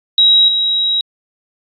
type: tone with level steps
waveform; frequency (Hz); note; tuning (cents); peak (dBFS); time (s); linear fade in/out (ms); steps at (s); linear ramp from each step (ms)
sine; 3839; B7; -50; -6 / -12; 0.18-1.01; 2; 0.48; 5
effects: AAC 64 kbps